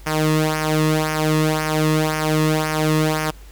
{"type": "tone with flanger", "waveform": "sawtooth", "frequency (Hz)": 155.3, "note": "D#3", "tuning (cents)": -3, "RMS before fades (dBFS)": -19, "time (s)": [0.06, 3.31], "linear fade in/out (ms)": 10, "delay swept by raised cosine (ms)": [0.25, 1.35], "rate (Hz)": 1.9, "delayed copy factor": -0.7, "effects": ["added 50 Hz sine -38 dBFS peak until 3.51 s", "pink hiss -49 dBFS RMS until 3.51 s"]}